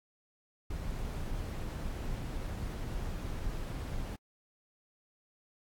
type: noise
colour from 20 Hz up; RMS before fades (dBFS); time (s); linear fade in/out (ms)
brown; -37; 0.7-4.16; 5
effects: AAC 64 kbps